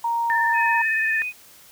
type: tone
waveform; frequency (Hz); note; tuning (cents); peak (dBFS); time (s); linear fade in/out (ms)
sine; 932.3; A#5; 0; -20; 0.04-0.82; 5
type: tone with vibrato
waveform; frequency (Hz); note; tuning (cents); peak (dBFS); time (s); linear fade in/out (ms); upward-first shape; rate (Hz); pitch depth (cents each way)
sine; 1782; A6; +22; -20; 0.3-1.22; 0; sine; 18; 26
type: tone with pitch glide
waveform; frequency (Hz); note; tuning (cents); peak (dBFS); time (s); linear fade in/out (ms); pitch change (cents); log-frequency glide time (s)
sine; 2533 to 2492; D#7 to D#7; +30 to +2; -25; 0.53-1.33; 50; -28; 0.87-1.19
effects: white hiss -49 dBFS RMS until 1.71 s